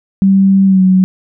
sine tone with pitch glide, 193.9 to 186.65 Hz, G3 to F#3, -19 to +15 cents, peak -5 dBFS, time 0.22-1.04 s, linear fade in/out 0 ms, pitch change -66 cents, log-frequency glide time 0.66-0.82 s, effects none

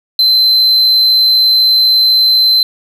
triangle tone, 4078 Hz, C8, 45 cents flat, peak -5 dBFS, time 0.19-2.63 s, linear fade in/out 2 ms, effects none

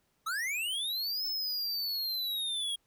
square linear two-way sweep, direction up then down, 1238 to 5274 to 3273 Hz, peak -32 dBFS, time 0.26-2.76 s, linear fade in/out 10 ms, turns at 1.26 s, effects pink hiss -74 dBFS RMS until 2.86 s

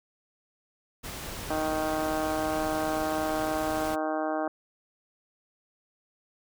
pink noise, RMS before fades -38 dBFS, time 1.03-3.96 s, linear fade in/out 20 ms
harmonic tone, 156 Hz, D#3, 5 cents sharp, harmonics 2 / 3 / 4 / 5 / 6 / 7 / 8 / 9 / 10, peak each -32 / -39 / -31 / -33 / -42 / -39 / -41 / -44 / -42 dBFS, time 1.5-4.48 s, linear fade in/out 2 ms
effects none

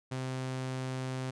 sawtooth tone, 130 Hz, C3, 11 cents flat, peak -30 dBFS, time 0.11-1.31 s, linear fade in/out 10 ms, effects resampled to 22050 Hz

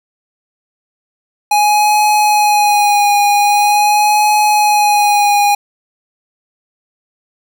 square tone with vibrato, 830.6 Hz, G#5, in tune, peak -9 dBFS, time 1.51-5.55 s, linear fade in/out 5 ms, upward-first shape sine, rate 0.44 Hz, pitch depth 25 cents each way, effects none

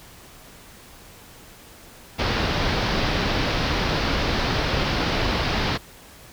pink low-pass noise, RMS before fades -23 dBFS, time 2.18-5.78 s, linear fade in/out 20 ms, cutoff 5200 Hz, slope 48 dB/octave, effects pink hiss -46 dBFS RMS until 6.32 s

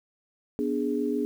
sine chord, G# diminished, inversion first, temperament equal, 246.9 / 293.7 / 415.3 Hz, B3 / D4 / G#4, 0 / 0 / 0 cents, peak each -29 dBFS, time 0.59-1.25 s, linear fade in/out 0 ms, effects 9-bit

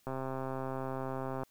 click train, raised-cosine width 1 ms, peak -24 dBFS, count 181, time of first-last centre 0.07-1.434 s, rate 132 Hz, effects white hiss -69 dBFS RMS until 1.5 s

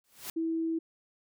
white noise with exponential growth, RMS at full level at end -36 dBFS, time 0.04-0.3 s, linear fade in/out 2 ms, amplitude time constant 55 ms
sine tone, 326.5 Hz, E4, 17 cents flat, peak -28 dBFS, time 0.36-0.79 s, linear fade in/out 10 ms
effects none

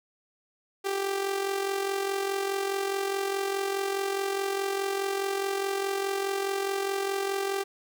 sawtooth tone with amplitude modulation, 392.9 Hz, G4, 4 cents sharp, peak -21 dBFS, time 0.84-7.64 s, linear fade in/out 20 ms, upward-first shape sine, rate 44.8 Hz, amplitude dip 55%, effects none

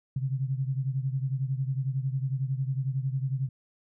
sine beating tone pair, 130.81 / 141.81 Hz, C3 / C#3, 0 / +40 cents, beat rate 11 Hz, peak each -28 / -32 dBFS, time 0.16-3.49 s, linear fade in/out 5 ms, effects none

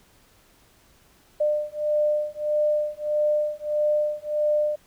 sine beating tone pair, 599 / 600.6 Hz, D5 / D5, +34 / +39 cents, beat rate 1.6 Hz, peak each -24 dBFS, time 1.4-4.76 s, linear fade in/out 10 ms, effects pink hiss -58 dBFS RMS until 4.86 s

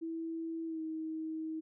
sine tone with pitch glide, 327.5 to 317.6 Hz, E4 to D#4, -11 to +36 cents, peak -36 dBFS, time 0.01-1.61 s, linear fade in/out 20 ms, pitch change -53 cents, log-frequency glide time 0.66-0.81 s, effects none

